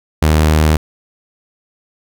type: tone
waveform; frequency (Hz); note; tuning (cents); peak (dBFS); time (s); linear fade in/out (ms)
sawtooth; 77.5; D#2; -6; -5; 0.22-0.77; 5
effects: none